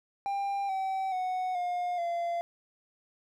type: tone with pitch steps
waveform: triangle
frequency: 796 / 767.1 / 739.3 / 712.4 / 686.6 Hz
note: G5 / G5 / F#5 / F5 / F5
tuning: +26 / -38 / -2 / +34 / -30 cents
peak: -27 dBFS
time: 0.26-2.41 s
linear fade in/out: 0 ms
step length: 430 ms
effects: none